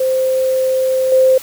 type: tone with level steps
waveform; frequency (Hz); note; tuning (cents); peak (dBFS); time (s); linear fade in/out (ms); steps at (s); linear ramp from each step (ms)
sine; 521; C5; -7; -12 / -7; 0-1.38; 5; 1.12; 2
effects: white hiss -33 dBFS RMS until 1.42 s